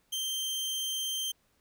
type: tone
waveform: sawtooth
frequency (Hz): 3142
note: G7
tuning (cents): +3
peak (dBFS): -28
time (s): 0.12-1.32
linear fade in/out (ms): 10
effects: pink hiss -71 dBFS RMS until 1.6 s